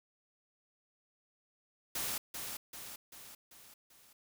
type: noise with echo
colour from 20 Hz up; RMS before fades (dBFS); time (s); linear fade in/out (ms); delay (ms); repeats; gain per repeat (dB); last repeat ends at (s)
white; -37; 1.95-2.18; 5; 390; 5; -5; 4.13
effects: none